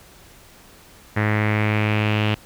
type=tone with low-pass filter sweep; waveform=sawtooth; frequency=106.3 Hz; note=G#2; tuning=41 cents sharp; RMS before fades=-20 dBFS; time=1.16-2.35 s; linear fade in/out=10 ms; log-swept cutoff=1900 to 2900 Hz; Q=4.2; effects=pink hiss -48 dBFS RMS until 2.45 s